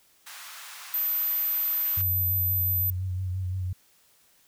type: high-pass noise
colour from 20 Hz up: pink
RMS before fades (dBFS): -43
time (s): 0.26-2.02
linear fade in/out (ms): 10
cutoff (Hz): 1000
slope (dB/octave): 24
type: tone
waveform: sine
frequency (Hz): 13690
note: A9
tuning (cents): -49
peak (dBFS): -24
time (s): 0.94-2.9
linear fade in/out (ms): 0
type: tone with vibrato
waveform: sine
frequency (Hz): 92.5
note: F#2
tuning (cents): 0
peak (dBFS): -27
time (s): 1.97-3.73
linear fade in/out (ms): 5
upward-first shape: sine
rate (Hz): 5.8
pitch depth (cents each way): 40
effects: white hiss -62 dBFS RMS until 4.47 s